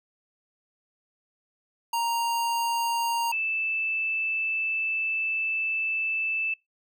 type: tone pair in turn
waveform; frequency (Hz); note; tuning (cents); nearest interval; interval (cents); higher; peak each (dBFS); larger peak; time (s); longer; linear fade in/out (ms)
square / sine; 932.3 / 2637; A#5 / E7; 0 / 0; octave + tritone; 1800; second; -25; neither; 1.93-3.32 / 3.32-6.54; second; 5
effects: noise-tail reverb RT60 0.2 s tail -25 dB re dry